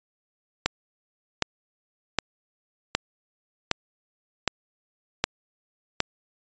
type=click train; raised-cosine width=0.2 ms; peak=-3 dBFS; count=8; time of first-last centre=0.66-6.004 s; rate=1.31 Hz; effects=resampled to 16000 Hz